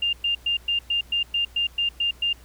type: tone bursts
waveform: sine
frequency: 2802 Hz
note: F7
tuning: 5 cents sharp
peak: -20 dBFS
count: 11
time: 0.02-2.33 s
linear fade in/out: 5 ms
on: 110 ms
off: 110 ms
effects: added 60 Hz sine -47 dBFS peak until 2.44 s + pink hiss -53 dBFS RMS until 2.44 s